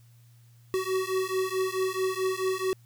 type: beating tone pair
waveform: square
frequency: 374.3 / 378.9 Hz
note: F#4 / F#4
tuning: +20 / +41 cents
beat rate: 4.6 Hz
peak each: -30 dBFS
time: 0.74-2.73 s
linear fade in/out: 0 ms
effects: added 118 Hz sine -53 dBFS peak until 2.85 s + white hiss -66 dBFS RMS until 2.85 s